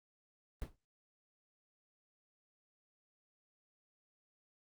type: noise with exponential decay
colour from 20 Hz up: brown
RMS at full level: -36 dBFS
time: 0.62-0.76 s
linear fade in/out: 0 ms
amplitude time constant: 29 ms
effects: Opus 24 kbps